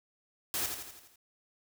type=noise with echo; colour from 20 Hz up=white; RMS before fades=-33 dBFS; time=0.54-0.66 s; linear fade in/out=0 ms; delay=83 ms; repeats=6; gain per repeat=-5 dB; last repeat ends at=1.158 s; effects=none